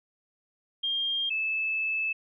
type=tone pair in turn; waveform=sine; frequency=3210 / 2617 Hz; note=G7 / E7; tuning=+40 / -13 cents; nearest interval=major third; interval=353 cents; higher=first; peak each=-26 dBFS; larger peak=neither; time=0.83-1.3 / 1.3-2.13 s; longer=second; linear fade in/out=10 ms; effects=none